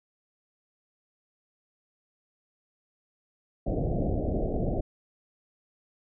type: low-pass noise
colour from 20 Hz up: pink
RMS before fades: -28 dBFS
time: 3.66-4.81 s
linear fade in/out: 10 ms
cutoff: 720 Hz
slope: 96 dB/octave
effects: none